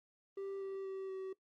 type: tone with pitch steps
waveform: triangle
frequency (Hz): 392 / 388.2 / 384.4 / 380.6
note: G4 / G4 / G4 / F#4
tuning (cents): 0 / -17 / -34 / +49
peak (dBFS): -38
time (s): 0.37-1.33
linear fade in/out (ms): 5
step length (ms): 240
effects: noise-tail reverb RT60 0.1 s tail -18 dB re dry + Opus 32 kbps